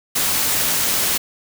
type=noise; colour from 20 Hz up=white; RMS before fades=-19 dBFS; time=0.15-1.18 s; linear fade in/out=10 ms; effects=none